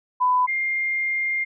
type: tone pair in turn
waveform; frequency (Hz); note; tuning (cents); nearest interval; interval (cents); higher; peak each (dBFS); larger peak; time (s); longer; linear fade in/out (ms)
sine; 1000 / 2113; B5 / C7; +21 / +16; octave + minor second; 1295; second; -16 / -21; first; 0.2-0.47 / 0.47-1.45; second; 20
effects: none